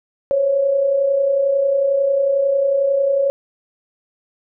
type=tone pair together; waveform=sine; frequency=523.3 / 554.4 Hz; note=C5 / C#5; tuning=0 / 0 cents; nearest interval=minor second; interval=100 cents; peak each=-24 / -14 dBFS; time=0.31-3.3 s; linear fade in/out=0 ms; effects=none